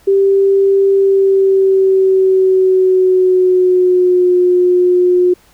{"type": "tone with pitch glide", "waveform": "sine", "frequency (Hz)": [392, 359.5], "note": ["G4", "F#4"], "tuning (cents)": [0, -50], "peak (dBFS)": -7, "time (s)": [0.07, 5.34], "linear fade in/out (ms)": 10, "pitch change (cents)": -150, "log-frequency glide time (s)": [0.92, 4.36], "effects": ["pink hiss -49 dBFS RMS until 5.53 s"]}